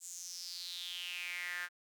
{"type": "tone with high-pass filter sweep", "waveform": "sawtooth", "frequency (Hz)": 177.1, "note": "F3", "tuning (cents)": 24, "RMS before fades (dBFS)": -43, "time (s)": [0, 1.69], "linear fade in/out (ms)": 50, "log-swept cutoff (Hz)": [7600, 1600], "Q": 6.1, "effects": []}